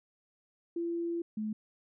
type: tone pair in turn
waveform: sine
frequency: 339.5 / 215 Hz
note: F4 / A3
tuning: -49 / -40 cents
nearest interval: minor sixth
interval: 791 cents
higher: first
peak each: -31 / -32 dBFS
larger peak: first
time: 0.76-1.22 / 1.37-1.53 s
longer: first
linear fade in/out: 5 ms
effects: none